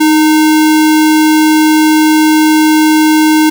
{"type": "tone with sample-and-hold", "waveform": "sine", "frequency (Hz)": 311.1, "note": "D#4", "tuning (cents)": 0, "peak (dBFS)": -4, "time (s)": [0, 3.5], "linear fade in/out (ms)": 10, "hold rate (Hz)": 1225, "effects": []}